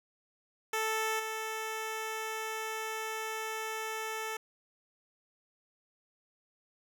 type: tone with level steps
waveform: 10% pulse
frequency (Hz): 440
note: A4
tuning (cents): 0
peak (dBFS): -22 / -27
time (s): 0.73-4.37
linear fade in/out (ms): 5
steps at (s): 1.19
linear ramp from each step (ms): 10
effects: none